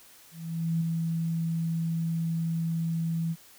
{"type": "tone with ADSR envelope", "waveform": "sine", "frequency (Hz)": 164.81, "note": "E3", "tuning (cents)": 0, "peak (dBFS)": -23, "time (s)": [0.31, 3.36], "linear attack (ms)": 500, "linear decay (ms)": 6, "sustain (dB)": -3, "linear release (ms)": 48, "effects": ["white hiss -54 dBFS RMS until 3.58 s"]}